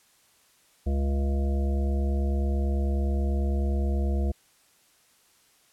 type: harmonic tone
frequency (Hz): 69.2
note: C#2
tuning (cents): -2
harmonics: 1 / 3 / 5 / 7 / 9 / 10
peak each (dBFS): -23 / -33 / -37 / -40 / -42 / -43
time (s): 0.86-4.32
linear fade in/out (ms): 10
effects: white hiss -62 dBFS RMS until 5.72 s + low-pass 12000 Hz 12 dB/octave

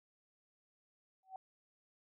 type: tone with exponential growth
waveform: sine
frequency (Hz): 760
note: F#5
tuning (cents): +46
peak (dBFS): -40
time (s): 1.23-1.36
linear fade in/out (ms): 2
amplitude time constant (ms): 28
effects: none

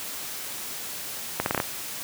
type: accelerating click train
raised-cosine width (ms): 0.5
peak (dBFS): -8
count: 6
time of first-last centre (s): 1.4-1.601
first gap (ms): 61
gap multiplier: 0.79
effects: white hiss -35 dBFS RMS until 2.03 s + high-pass 80 Hz 12 dB/octave

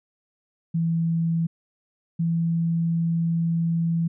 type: tone pair in turn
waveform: sine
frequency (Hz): 165.6 / 166.66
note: E3 / E3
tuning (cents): +8 / +19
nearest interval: unison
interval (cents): 11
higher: second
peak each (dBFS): -20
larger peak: neither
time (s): 0.74-1.47 / 2.19-4.08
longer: second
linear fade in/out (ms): 10
effects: none

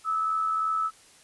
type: tone pair together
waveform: sine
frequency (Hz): 1220.1 / 1303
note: D#6 / E6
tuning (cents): -34 / -20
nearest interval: minor second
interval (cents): 114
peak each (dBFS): -36 / -24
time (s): 0.04-0.91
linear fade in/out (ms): 50
effects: white hiss -55 dBFS RMS until 1.23 s + resampled to 24000 Hz

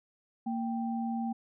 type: tone pair together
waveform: sine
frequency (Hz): 230.9 / 784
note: A#3 / G5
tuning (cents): -16 / 0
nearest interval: octave + major sixth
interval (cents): 2116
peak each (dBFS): -31 / -37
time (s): 0.46-1.33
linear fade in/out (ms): 10
effects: none

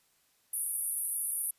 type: band-pass noise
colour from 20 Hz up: white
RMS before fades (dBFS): -34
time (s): 0.53-1.51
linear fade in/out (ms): 5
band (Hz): 9400 to 12000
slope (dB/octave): 96
effects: white hiss -70 dBFS RMS until 1.58 s + resampled to 32000 Hz

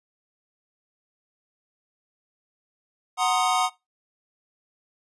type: chord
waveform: square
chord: C half-diminished seventh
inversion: second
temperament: equal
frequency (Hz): 740 / 932.3 / 1046.5 / 1244.5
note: Gb5 / Bb5 / C6 / Eb6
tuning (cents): 0 / 0 / 0 / 0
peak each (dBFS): -24 / -29 / -29 / -27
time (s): 3.17-3.7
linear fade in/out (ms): 50
effects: noise-tail reverb RT60 0.2 s tail -19 dB re dry + resampled to 24000 Hz

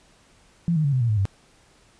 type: tone with pitch steps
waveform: sine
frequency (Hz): 170 / 154.99 / 141.31 / 128.84 / 117.46 / 107.09 / 97.64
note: F3 / D#3 / C#3 / C3 / A#2 / A2 / G2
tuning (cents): -46 / -6 / +34 / -26 / +14 / -46 / -6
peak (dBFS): -18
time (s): 0.68-1.254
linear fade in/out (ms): 0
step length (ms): 82
effects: pink hiss -57 dBFS RMS until 1.99 s + resampled to 22050 Hz

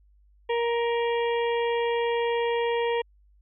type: harmonic tone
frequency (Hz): 469.2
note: A#4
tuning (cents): +11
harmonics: 1 / 2 / 4 / 5 / 6 / 7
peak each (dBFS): -24 / -30 / -36 / -38 / -40 / -41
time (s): 0.49-3.02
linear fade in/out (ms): 10
effects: added 50 Hz sine -56 dBFS peak until 3.41 s

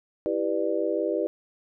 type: chord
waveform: sine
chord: E minor seventh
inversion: none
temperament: just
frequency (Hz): 329.6 / 395.6 / 494.4 / 593.3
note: E4 / G4 / B4 / D5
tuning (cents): 0 / +16 / +2 / +18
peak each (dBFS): -29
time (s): 0.26-1.27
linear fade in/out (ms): 0
effects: none

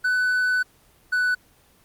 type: tone pair in turn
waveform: triangle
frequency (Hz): 1498 / 1488.5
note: F#6 / F#6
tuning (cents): +21 / +10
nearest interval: unison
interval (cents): 11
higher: first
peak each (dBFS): -17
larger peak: neither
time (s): 0.04-0.63 / 1.12-1.35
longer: first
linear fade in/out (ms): 10
effects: pink hiss -57 dBFS RMS until 1.84 s + Opus 24 kbps

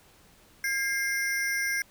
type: ring-modulated tone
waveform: square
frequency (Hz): 1864.7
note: A#6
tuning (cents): 0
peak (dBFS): -24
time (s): 0.64-1.82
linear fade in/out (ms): 2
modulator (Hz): 245
effects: pink hiss -58 dBFS RMS until 1.9 s

